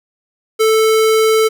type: tone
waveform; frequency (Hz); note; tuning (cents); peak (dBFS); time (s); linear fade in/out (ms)
square; 440; A4; 0; -10; 0.59-1.49; 20
effects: none